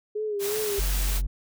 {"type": "tone with vibrato", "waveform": "sine", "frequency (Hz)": 415.3, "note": "G#4", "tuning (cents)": 0, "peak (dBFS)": -26, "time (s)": [0.15, 0.8], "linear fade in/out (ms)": 10, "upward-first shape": "sine", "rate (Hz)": 2.8, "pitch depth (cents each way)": 68}
{"type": "noise", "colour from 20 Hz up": "white", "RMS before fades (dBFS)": -32, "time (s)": [0.39, 1.22], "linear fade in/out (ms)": 50}
{"type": "tone", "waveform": "triangle", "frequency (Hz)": 46.25, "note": "F#1", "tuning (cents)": 0, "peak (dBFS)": -21, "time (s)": [0.78, 1.27], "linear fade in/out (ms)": 10}
{"effects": []}